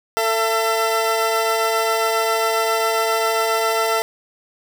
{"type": "tone pair together", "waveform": "20% pulse", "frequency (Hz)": [446.4, 673.3], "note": ["A4", "E5"], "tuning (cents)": [25, 36], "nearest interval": "perfect fifth", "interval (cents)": 711, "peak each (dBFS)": -15, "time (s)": [0.17, 4.02], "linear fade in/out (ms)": 0, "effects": []}